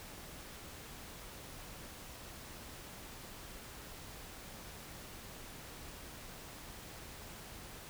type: silence
effects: pink hiss -50 dBFS RMS until 7.89 s